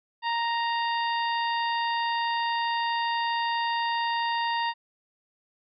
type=harmonic tone with a mistuned harmonic; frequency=932.3 Hz; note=A#5; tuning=in tune; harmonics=1 / 2 / 3 / 4 / 5; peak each=-26 / -32 / -36 / -38 / -40 dBFS; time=0.22-4.74 s; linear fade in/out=50 ms; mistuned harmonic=4; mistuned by=-30 cents; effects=none

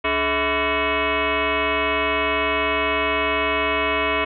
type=tone with frequency modulation; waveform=sine; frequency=785 Hz; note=G5; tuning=2 cents sharp; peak=-18 dBFS; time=0.04-4.25 s; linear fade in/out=10 ms; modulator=358 Hz; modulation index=5.6; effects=none

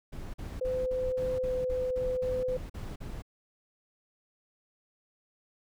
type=noise bursts; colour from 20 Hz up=brown; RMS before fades=-39 dBFS; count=12; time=0.12-3.222 s; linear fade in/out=10 ms; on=220 ms; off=42 ms
type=tone with pitch glide; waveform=sine; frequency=511 to 507.8 Hz; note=C5 to B4; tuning=-41 to +48 cents; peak=-28 dBFS; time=0.61-2.57 s; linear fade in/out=5 ms; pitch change=-11 cents; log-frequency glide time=1.44-1.55 s
effects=none

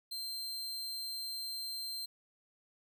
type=tone; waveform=40% pulse; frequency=4150 Hz; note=C8; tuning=15 cents flat; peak=-37 dBFS; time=0.11-2.06 s; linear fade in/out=10 ms; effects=none

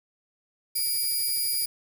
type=tone pair together; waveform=5% pulse; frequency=2305 / 4884 Hz; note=D7 / D#8; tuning=-33 / -33 cents; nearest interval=octave + minor second; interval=1300 cents; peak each=-28 / -18 dBFS; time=0.75-1.66 s; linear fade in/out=10 ms; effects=8-bit

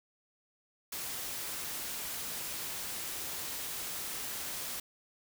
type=noise; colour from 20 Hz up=white; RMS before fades=-39 dBFS; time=0.92-4.8 s; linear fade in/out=5 ms; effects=none

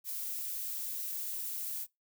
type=noise; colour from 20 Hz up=violet; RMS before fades=-38 dBFS; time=0.04-1.87 s; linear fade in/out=50 ms; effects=noise-tail reverb RT60 0.2 s tail -24 dB re dry

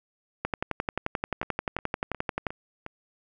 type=two click trains; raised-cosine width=0.5 ms; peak=-21 / -12 dBFS; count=5 / 24; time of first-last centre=1.43-2.864 / 0.45-2.468 s; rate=2.79 / 11.4 Hz; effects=none

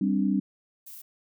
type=chord; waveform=sine; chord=G suspended fourth; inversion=none; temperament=equal; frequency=196 / 261.6 / 293.7 Hz; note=G3 / C4 / D4; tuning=0 / 0 / 0 cents; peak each=-24 / -28 / -28 dBFS; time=0.01-0.4 s; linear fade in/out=5 ms
type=noise; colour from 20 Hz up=violet; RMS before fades=-44 dBFS; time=0.86-1.02 s; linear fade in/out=10 ms
effects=none

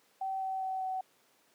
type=tone with pitch steps; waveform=sine; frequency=768 / 763.1 / 758.3 / 753.5 Hz; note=G5 / G5 / F#5 / F#5; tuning=-36 / -47 / +42 / +31 cents; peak=-32 dBFS; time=0.21-1.01 s; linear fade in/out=5 ms; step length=200 ms; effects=pink hiss -67 dBFS RMS until 1.54 s + high-pass 300 Hz 12 dB/octave

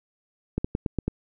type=clicks; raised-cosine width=3 ms; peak=-12 dBFS; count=6; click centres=0.58 / 0.645 / 0.751 / 0.862 / 0.987 / 1.08 s; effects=none

